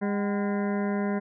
harmonic tone with a mistuned harmonic, 203.1 Hz, G#3, 38 cents flat, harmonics 1 / 2 / 3 / 4 / 5 / 7 / 8 / 9 / 10, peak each -26 / -32 / -36 / -38 / -40 / -43 / -44 / -45 / -46 dBFS, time 0.01-1.2 s, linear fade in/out 20 ms, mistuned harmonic 4, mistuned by -110 cents, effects none

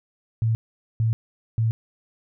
sine tone bursts, 112.8 Hz, A2, 44 cents sharp, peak -18 dBFS, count 3, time 0.42-1.71 s, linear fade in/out 0 ms, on 130 ms, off 450 ms, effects none

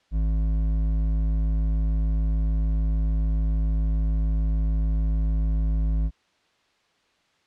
triangle tone with hard clipping, 53.4 Hz, G#1, 49 cents sharp, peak -22 dBFS, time 0.11-6.11 s, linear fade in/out 50 ms, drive 12 dB, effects white hiss -65 dBFS RMS until 7.46 s + low-pass 4000 Hz 12 dB/octave

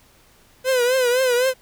45% pulse tone with vibrato, 503 Hz, B4, 32 cents sharp, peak -16 dBFS, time 0.64-1.54 s, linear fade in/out 50 ms, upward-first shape triangle, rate 3.9 Hz, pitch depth 100 cents each way, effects pink hiss -54 dBFS RMS until 1.61 s

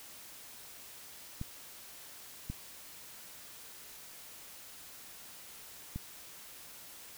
clicks, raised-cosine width 5 ms, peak -25 dBFS, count 3, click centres 1.414 / 2.5 / 5.96 s, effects white hiss -51 dBFS RMS until 7.17 s

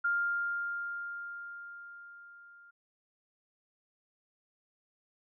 sine tone with level ramp, 1401 Hz, F6, 5 cents sharp, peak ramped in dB -26 to -54 dBFS, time 0.04-2.71 s, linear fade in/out 10 ms, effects none

